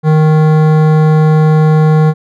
sine tone with hard clipping, 155.4 Hz, D#3, 2 cents flat, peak -7 dBFS, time 0.03-2.14 s, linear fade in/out 50 ms, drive 15 dB, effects none

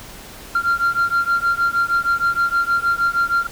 sine beating tone pair, 1382 / 1388.4 Hz, F6 / F6, -19 / -11 cents, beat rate 6.4 Hz, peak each -17 dBFS, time 0.55-3.47 s, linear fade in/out 5 ms, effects tanh soft clip ceiling -12 dBFS + pink hiss -38 dBFS RMS until 3.51 s

